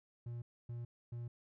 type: tone bursts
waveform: triangle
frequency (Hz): 119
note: A#2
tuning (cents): +36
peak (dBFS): -39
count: 3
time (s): 0.26-1.28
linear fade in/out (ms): 5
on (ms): 160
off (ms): 270
effects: none